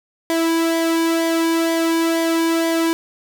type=tone with flanger; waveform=sawtooth; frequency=329.6 Hz; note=E4; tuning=in tune; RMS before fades=-18 dBFS; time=0.3-2.93 s; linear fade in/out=0 ms; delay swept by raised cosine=0.73 to 1.53 ms; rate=2.1 Hz; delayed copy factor=-0.55; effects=none